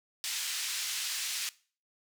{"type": "band-pass noise", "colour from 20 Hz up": "white", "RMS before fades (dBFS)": -35, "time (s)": [0.24, 1.49], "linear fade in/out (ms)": 0, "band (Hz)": [2200, 7100], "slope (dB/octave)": 12, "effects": ["noise-tail reverb RT60 0.4 s tail -20 dB re dry"]}